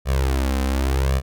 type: tone with flanger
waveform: sawtooth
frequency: 66.6 Hz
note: C2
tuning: 31 cents sharp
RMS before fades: -20 dBFS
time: 0.05-1.22 s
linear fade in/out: 50 ms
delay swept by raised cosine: 1.7 to 3.9 ms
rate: 0.89 Hz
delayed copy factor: +0.9
effects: none